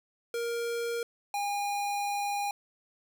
square tone pair in turn, 468.7 / 812.8 Hz, A#4 / G#5, +9 / -38 cents, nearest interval minor seventh, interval 953 cents, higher second, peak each -31 / -30 dBFS, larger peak second, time 0.34-1.03 / 1.34-2.51 s, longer second, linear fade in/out 2 ms, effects none

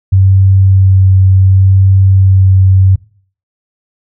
sine tone with vibrato, 95.5 Hz, G2, 45 cents flat, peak -3 dBFS, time 0.12-2.96 s, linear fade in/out 10 ms, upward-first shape sine, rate 0.69 Hz, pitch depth 12 cents each way, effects noise-tail reverb RT60 0.5 s tail -22 dB re dry

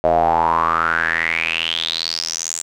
square tone with band-pass filter sweep, 41.2 Hz, E1, in tune, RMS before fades -19 dBFS, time 0.04-2.62 s, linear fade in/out 0 ms, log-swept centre 620 to 7600 Hz, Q 8.7, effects none

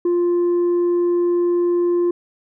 sine tone, 349.4 Hz, F4, 1 cent sharp, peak -12 dBFS, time 0.05-2.11 s, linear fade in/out 5 ms, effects tanh soft clip ceiling -14 dBFS

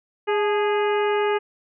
harmonic tone with a mistuned harmonic, 412.7 Hz, G#4, 11 cents flat, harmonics 1 / 2 / 3 / 4 / 5 / 6 / 7, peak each -20 / -26 / -30 / -32 / -34 / -36 / -37 dBFS, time 0.27-1.39 s, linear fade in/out 20 ms, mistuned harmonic 2, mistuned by +60 cents, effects none

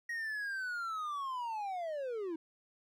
triangle linear sweep, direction down, 1892 to 311.1 Hz, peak -34 dBFS, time 0.09-2.36 s, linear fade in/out 5 ms, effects none

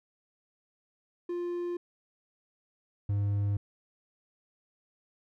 triangle tone pair in turn, 349.8 / 101.44 Hz, F4 / G#2, +3 / -40 cents, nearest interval octave + major sixth, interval 2143 cents, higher first, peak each -29 / -24 dBFS, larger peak second, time 1.29-1.77 / 3.09-3.57 s, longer neither, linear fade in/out 5 ms, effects none

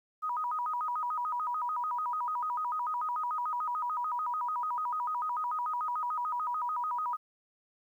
sine tone with vibrato, 1102 Hz, C#6, 11 cents flat, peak -30 dBFS, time 0.22-7.17 s, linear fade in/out 20 ms, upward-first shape square, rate 6.8 Hz, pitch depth 220 cents each way, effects 11-bit

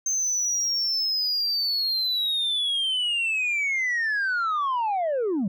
sine linear sweep, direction down, 6310 to 174.61 Hz, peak -20 dBFS, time 0.06-5.48 s, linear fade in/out 5 ms, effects tanh soft clip ceiling -21 dBFS

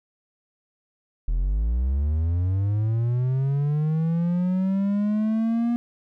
triangle linear sweep, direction up, 38.89 to 239.2 Hz, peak -18 dBFS, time 1.28-5.76 s, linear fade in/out 0 ms, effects none

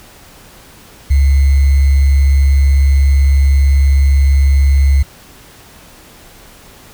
sine tone with sample-and-hold, 69 Hz, C#2, 7 cents flat, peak -6 dBFS, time 1.1-5.03 s, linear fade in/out 10 ms, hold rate 2100 Hz, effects pink hiss -40 dBFS RMS until 6.93 s

